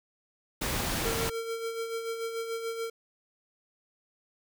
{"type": "noise", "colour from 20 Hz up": "pink", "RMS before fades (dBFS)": -31, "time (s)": [0.61, 1.3], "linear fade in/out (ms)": 10}
{"type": "tone with tremolo", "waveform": "square", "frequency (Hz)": 456.4, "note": "A#4", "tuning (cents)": -37, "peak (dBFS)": -31, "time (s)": [1.05, 2.9], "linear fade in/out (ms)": 5, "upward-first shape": "sine", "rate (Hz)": 6.9, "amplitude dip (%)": 50}
{"effects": []}